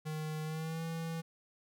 square tone with pitch glide, 155.2 to 164.24 Hz, D#3 to E3, -4 to -6 cents, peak -37 dBFS, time 0.05-1.22 s, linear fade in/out 20 ms, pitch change +98 cents, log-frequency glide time 0.43-0.83 s, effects none

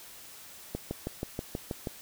click train, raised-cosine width 2 ms, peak -19 dBFS, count 8, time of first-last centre 0.75-1.872 s, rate 6.24 Hz, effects white hiss -49 dBFS RMS until 2.01 s

